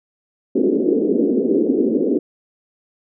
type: band-pass noise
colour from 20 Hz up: white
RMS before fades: -17 dBFS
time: 0.55-2.19 s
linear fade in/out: 5 ms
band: 220 to 440 Hz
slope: 48 dB/octave
effects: none